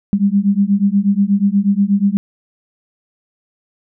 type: beating tone pair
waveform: sine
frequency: 196 / 204.3 Hz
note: G3 / G#3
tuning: 0 / -28 cents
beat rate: 8.3 Hz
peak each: -14 dBFS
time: 0.13-2.17 s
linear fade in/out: 0 ms
effects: none